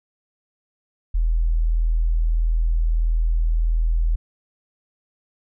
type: tone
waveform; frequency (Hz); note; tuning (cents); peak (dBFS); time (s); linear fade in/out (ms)
sine; 40.79; E1; -17; -16; 1.14-4.16; 10
effects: none